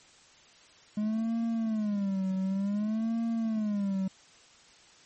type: tone with vibrato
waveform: triangle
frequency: 208.4 Hz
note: G#3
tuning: 6 cents sharp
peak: -25 dBFS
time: 0.97-4.08 s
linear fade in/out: 5 ms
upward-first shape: sine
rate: 0.55 Hz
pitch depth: 170 cents each way
effects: white hiss -57 dBFS RMS until 5.05 s + MP3 32 kbps